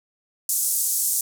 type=band-pass noise; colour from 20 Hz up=white; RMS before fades=-23 dBFS; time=0.49-1.21 s; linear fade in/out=2 ms; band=6700 to 13000 Hz; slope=24 dB/octave; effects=none